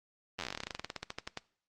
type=slowing click train; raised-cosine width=0.2 ms; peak=-19 dBFS; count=26; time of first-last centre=0.39-1.373 s; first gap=10 ms; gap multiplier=1.1; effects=noise-tail reverb RT60 0.5 s tail -20 dB re dry + Opus 24 kbps